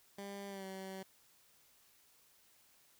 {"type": "tone with pitch glide", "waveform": "15% pulse", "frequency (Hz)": [199.4, 190.95], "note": ["G3", "G3"], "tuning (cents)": [30, -45], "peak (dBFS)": -38, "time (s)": [0.18, 1.03], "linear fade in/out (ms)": 5, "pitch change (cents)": -75, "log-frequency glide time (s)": [0.48, 0.65], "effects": ["white hiss -68 dBFS RMS until 2.99 s"]}